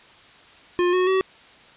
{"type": "tone with pitch steps", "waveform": "square", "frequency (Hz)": [354.7, 366.8, 379.3], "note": ["F4", "F#4", "F#4"], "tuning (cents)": [27, -15, 43], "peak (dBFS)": -18, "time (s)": [0.79, 1.21], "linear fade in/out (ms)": 0, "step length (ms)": 140, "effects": ["white hiss -49 dBFS RMS until 1.76 s", "resampled to 8000 Hz"]}